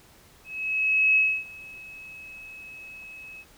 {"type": "tone with ADSR envelope", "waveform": "sine", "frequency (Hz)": 2571, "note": "E7", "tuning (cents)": -44, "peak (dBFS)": -16, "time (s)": [0.44, 3.45], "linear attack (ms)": 720, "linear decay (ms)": 280, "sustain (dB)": -24, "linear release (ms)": 50, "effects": ["pink hiss -55 dBFS RMS until 3.57 s"]}